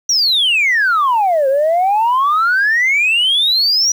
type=exponential two-way sweep; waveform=sine; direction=down then up; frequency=5890 to 525 to 5890 Hz; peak=-9 dBFS; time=0.09-3.92 s; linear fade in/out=5 ms; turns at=1.48 s; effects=tanh soft clip ceiling -8 dBFS + 7-bit